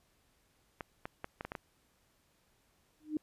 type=clicks; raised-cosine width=0.5 ms; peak=-24 dBFS; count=7; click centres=0.808 / 1.055 / 1.244 / 1.409 / 1.45 / 1.519 / 1.552 s
type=tone with exponential growth; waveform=sine; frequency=305.8 Hz; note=D#4; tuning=30 cents flat; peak=-27 dBFS; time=3-3.17 s; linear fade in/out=2 ms; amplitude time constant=35 ms
effects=pink hiss -72 dBFS RMS until 3.22 s + resampled to 32000 Hz